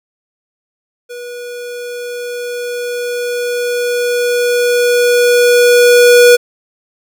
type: tone with level ramp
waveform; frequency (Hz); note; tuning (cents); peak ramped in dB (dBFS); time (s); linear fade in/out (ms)
square; 485.4; B4; -30; -26 to -3; 1.09-6.37; 20
effects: none